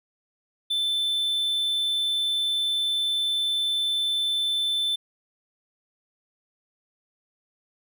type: tone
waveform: triangle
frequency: 3530 Hz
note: A7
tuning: 5 cents sharp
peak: -21 dBFS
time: 0.7-4.96 s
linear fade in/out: 10 ms
effects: none